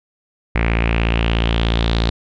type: tone with low-pass filter sweep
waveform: sawtooth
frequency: 56.8 Hz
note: A#1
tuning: 44 cents flat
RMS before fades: -17 dBFS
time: 0.55-2.1 s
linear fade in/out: 5 ms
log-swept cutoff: 2200 to 4000 Hz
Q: 4.5
effects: none